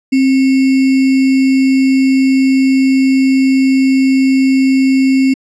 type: tone with sample-and-hold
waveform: sine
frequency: 265.2 Hz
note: C4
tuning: 23 cents sharp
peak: -7 dBFS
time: 0.12-5.34 s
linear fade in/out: 10 ms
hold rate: 2450 Hz
effects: low-pass 6000 Hz 12 dB/octave